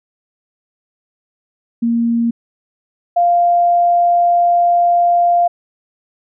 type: tone pair in turn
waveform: sine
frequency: 233.1 / 696.8 Hz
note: A#3 / F5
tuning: 0 / -4 cents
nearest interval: octave + perfect fifth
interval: 1896 cents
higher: second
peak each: -12 / -9 dBFS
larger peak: second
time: 1.82-2.31 / 3.16-5.48 s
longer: second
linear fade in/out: 10 ms
effects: none